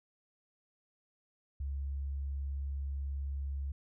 sine tone, 69.3 Hz, C#2, in tune, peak -34 dBFS, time 1.6-3.72 s, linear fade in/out 5 ms, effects none

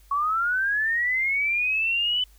sine linear sweep, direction up, 1104 to 3016 Hz, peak -21 dBFS, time 0.11-2.24 s, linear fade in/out 5 ms, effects added 50 Hz sine -51 dBFS peak until 2.38 s + white hiss -60 dBFS RMS until 2.38 s

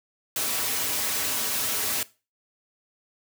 white noise with comb filter, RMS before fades -27 dBFS, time 0.36-2.03 s, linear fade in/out 2 ms, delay 5.7 ms, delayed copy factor -0.85, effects noise-tail reverb RT60 0.3 s tail -19 dB re dry + high-pass 100 Hz 12 dB/octave

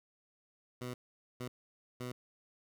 15% pulse tone bursts at uneven times, 124.3 Hz, B2, 12 cents sharp, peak -33 dBFS, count 3, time 0.81-0.94 / 1.4-1.48 / 2-2.12 s, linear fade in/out 5 ms, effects none

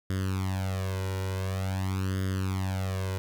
sawtooth tone with flanger, 94.9 Hz, F#2, 44 cents sharp, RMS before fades -30 dBFS, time 0.1-3.18 s, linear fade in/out 0 ms, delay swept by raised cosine 0.6 to 2.1 ms, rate 0.47 Hz, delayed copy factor +0.9, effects none

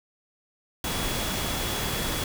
sine tone in noise, 3370 Hz, G#7, 25 cents sharp, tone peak -37 dBFS, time 0.84-2.24 s, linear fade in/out 2 ms, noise pink, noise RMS -29 dBFS, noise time 0.84-2.24 s, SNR -11 dB, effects none

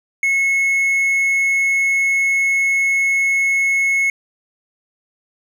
triangle tone, 2185 Hz, C#7, 26 cents flat, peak -12 dBFS, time 0.23-4.1 s, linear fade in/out 2 ms, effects none

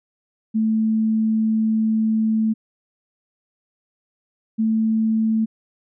sine tone pair in turn, 220 / 221.2 Hz, A3 / A3, 0 / +9 cents, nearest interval unison, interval 9 cents, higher second, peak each -16 dBFS, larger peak neither, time 0.54-2.54 / 4.58-5.46 s, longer first, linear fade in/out 20 ms, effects none

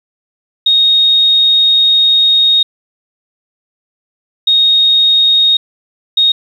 sine tone bursts at uneven times, 3729 Hz, A#7, in tune, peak -6 dBFS, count 3, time 0.66-2.63 / 4.47-5.57 / 6.17-6.32 s, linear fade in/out 5 ms, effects 7-bit

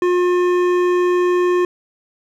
sine tone with hard clipping, 357.3 Hz, F4, 40 cents sharp, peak -15 dBFS, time 0.02-1.65 s, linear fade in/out 2 ms, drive 12 dB, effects none

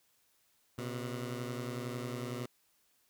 15% pulse beating tone pair, 121.3 / 132.3 Hz, B2 / C3, -31 / +20 cents, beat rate 11 Hz, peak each -32 / -37 dBFS, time 0.78-2.46 s, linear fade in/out 5 ms, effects white hiss -72 dBFS RMS until 3.09 s

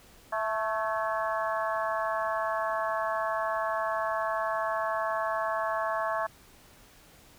harmonic tone with a mistuned harmonic, 220 Hz, A3, in tune, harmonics 3 / 4 / 5 / 6 / 7 / 8, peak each -31 / -35 / -32 / -39 / -41 / -37 dBFS, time 0.32-6.27 s, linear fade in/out 10 ms, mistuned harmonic 8, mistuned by -61 cents, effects pink hiss -56 dBFS RMS until 7.38 s

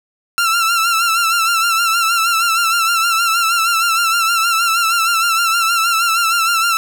sawtooth tone with vibrato, 1355 Hz, E6, 47 cents sharp, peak -9 dBFS, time 0.38-6.77 s, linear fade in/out 0 ms, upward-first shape sine, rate 6.4 Hz, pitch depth 59 cents each way, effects none

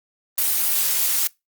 blue noise, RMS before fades -20 dBFS, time 0.38-1.27 s, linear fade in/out 0 ms, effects noise-tail reverb RT60 0.2 s tail -23 dB re dry + Opus 32 kbps

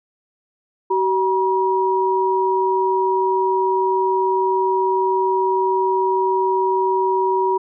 sine tone pair together, 380 / 958.3 Hz, F#4 / A#5, +46 / +48 cents, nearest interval octave + major third, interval 1602 cents, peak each -18 dBFS, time 0.9-7.58 s, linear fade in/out 10 ms, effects none

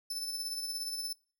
sawtooth tone with tremolo, 5274 Hz, E8, in tune, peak -31 dBFS, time 0.1-1.13 s, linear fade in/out 5 ms, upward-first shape sine, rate 17 Hz, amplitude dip 45%, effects noise-tail reverb RT60 0.4 s tail -23 dB re dry

